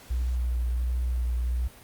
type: tone with vibrato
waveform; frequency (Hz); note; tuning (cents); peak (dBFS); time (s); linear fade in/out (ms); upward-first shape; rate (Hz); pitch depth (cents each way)
sine; 61; B1; -21; -24; 0.1-1.68; 10; triangle; 1.4; 27
effects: pink hiss -50 dBFS RMS until 1.83 s + Opus 48 kbps